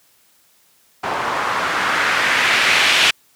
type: noise with low-pass filter sweep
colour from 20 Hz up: blue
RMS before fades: -17 dBFS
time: 1.03-3.11 s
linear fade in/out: 10 ms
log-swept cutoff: 950 to 2800 Hz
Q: 1.6
effects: white hiss -56 dBFS RMS until 3.35 s + high-pass 60 Hz 12 dB/octave